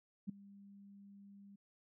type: tone with ADSR envelope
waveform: sine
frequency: 199.7 Hz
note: G3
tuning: 32 cents sharp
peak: -35 dBFS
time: 0.27-1.56 s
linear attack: 24 ms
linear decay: 6 ms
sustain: -20 dB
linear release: 8 ms
effects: none